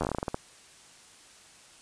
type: slowing click train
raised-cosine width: 1 ms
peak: -15 dBFS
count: 12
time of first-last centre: 0.01-0.344 s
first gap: 11 ms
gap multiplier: 1.19
effects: white hiss -54 dBFS RMS until 1.81 s + resampled to 22050 Hz